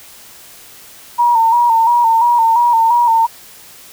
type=tone with vibrato; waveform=sine; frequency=931 Hz; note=A#5; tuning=2 cents flat; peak=-8 dBFS; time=1.18-3.27 s; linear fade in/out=20 ms; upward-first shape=square; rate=2.9 Hz; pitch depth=47 cents each way; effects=white hiss -39 dBFS RMS until 3.92 s